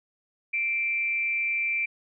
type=tone with frequency modulation; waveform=sine; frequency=2349 Hz; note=D7; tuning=in tune; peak=-24 dBFS; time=0.53-1.86 s; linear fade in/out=10 ms; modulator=226 Hz; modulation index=0.31; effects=none